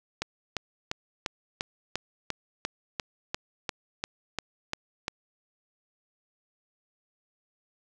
click train, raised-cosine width 0.2 ms, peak -12 dBFS, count 15, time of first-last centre 0.22-5.081 s, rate 2.88 Hz, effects none

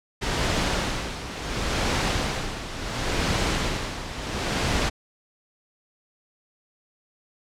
pink noise with tremolo, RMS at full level -23 dBFS, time 0.21-4.9 s, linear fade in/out 20 ms, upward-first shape sine, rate 0.71 Hz, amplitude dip 70%, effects low-pass 6000 Hz 12 dB/octave

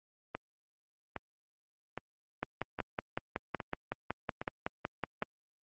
two click trains, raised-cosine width 0.5 ms, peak -21 / -17 dBFS, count 7 / 16, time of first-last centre 0.35-5.228 / 2.43-5.223 s, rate 1.23 / 5.37 Hz, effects high-pass 80 Hz 12 dB/octave + Opus 32 kbps

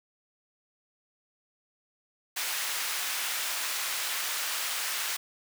pink high-pass noise, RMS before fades -32 dBFS, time 2.36-5.17 s, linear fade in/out 10 ms, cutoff 1400 Hz, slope 12 dB/octave, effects none

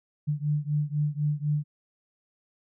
sine beating tone pair, 146.83 / 150.83 Hz, D3 / D3, 0 / +47 cents, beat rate 4 Hz, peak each -27 / -28 dBFS, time 0.27-1.64 s, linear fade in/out 20 ms, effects none

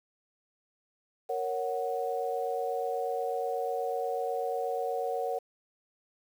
sine chord, F# major, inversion first, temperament equal, 466.2 / 554.4 / 740 Hz, A#4 / C#5 / F#5, 0 / 0 / 0 cents, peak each -33 / -35 / -33 dBFS, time 1.29-5.39 s, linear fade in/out 10 ms, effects 9-bit

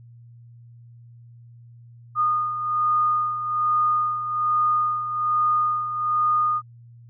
sine beating tone pair, 1226 / 1227.2 Hz, D#6 / D#6, -26 / -24 cents, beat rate 1.2 Hz, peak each -20 / -27 dBFS, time 2.15-6.62 s, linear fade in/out 50 ms, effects added 118 Hz sine -44 dBFS peak until 7.09 s

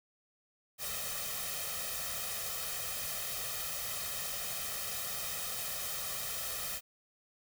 white noise with comb filter, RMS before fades -38 dBFS, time 0.78-6.81 s, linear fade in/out 50 ms, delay 1.6 ms, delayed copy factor +0.85, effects none

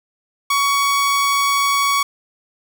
sawtooth tone, 1122 Hz, C#6, 21 cents sharp, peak -11 dBFS, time 0.5-2.03 s, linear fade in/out 5 ms, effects none

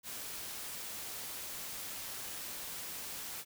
white noise, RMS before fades -43 dBFS, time 0.03-3.45 s, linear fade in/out 50 ms, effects none

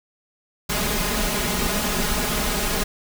pink noise with comb filter, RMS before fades -23 dBFS, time 0.69-2.84 s, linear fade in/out 10 ms, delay 4.8 ms, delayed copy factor +0.85, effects none

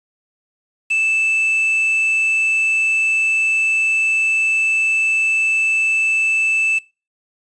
triangle tone with quantisation, 2637 Hz, E7, in tune, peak -13 dBFS, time 0.9-6.79 s, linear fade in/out 10 ms, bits 6, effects noise-tail reverb RT60 0.3 s tail -22 dB re dry + resampled to 22050 Hz

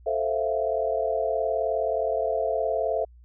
sine chord, F major seventh, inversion first, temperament equal, 440 / 523.3 / 659.3 / 698.5 Hz, A4 / C5 / E5 / F5, 0 / 0 / 0 / 0 cents, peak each -29 / -29 / -26 / -32 dBFS, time 0.06-3.05 s, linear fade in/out 10 ms, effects added 60 Hz sine -48 dBFS peak until 3.24 s

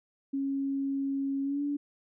sine tone with pitch glide, 274.5 to 287.6 Hz, C#4 to D4, -17 to -36 cents, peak -28 dBFS, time 0.33-1.77 s, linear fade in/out 10 ms, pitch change +81 cents, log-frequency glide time 1.43-1.62 s, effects none

